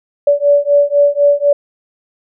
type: beating tone pair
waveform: sine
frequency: 573 / 577 Hz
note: D5 / D5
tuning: -43 / -31 cents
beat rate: 4 Hz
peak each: -11 dBFS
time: 0.27-1.53 s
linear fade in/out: 5 ms
effects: none